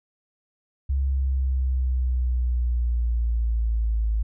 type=exponential sweep; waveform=sine; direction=down; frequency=68.3 to 53.9 Hz; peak=-20 dBFS; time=0.89-4.23 s; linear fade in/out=10 ms; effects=none